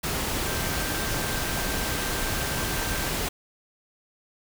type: tone in noise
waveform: sine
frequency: 1568 Hz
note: G6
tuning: in tune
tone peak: -37 dBFS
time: 0.46-3.1 s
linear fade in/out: 10 ms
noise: pink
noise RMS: -28 dBFS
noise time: 0.03-3.29 s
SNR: -12 dB
effects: none